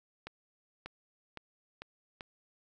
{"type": "accelerating click train", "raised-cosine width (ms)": 0.3, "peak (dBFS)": -26, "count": 5, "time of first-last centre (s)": [0.27, 2.208], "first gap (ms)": 590, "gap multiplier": 0.87, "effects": []}